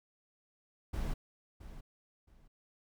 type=noise with echo; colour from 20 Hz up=brown; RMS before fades=-35 dBFS; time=0.93-1.14 s; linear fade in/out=10 ms; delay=670 ms; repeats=2; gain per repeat=-13 dB; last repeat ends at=2.48 s; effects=none